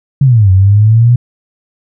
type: exponential two-way sweep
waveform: sine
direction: down then up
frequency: 143.8 to 92.5 to 123.5 Hz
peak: -3 dBFS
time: 0.21-1.16 s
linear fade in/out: 5 ms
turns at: 0.51 s
effects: none